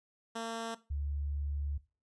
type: tone pair in turn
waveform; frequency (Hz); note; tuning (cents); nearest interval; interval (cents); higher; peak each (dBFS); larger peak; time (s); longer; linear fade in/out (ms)
10% pulse / sine; 227.9 / 71.78; A#3 / D2; -39 / -39; octave + minor sixth; 2000; first; -28 / -33; first; 0.35-0.75 / 0.9-1.78; second; 10
effects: noise-tail reverb RT60 0.3 s tail -17 dB re dry + resampled to 22050 Hz